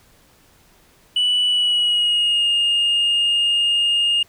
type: tone with pitch glide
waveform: sine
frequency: 2960 to 2836 Hz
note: F#7 to F7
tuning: 0 to +26 cents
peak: -13 dBFS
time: 1.16-4.23 s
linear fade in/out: 5 ms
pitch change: -74 cents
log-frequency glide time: 1.47-2.49 s
effects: tanh soft clip ceiling -13 dBFS + pink hiss -54 dBFS RMS until 4.28 s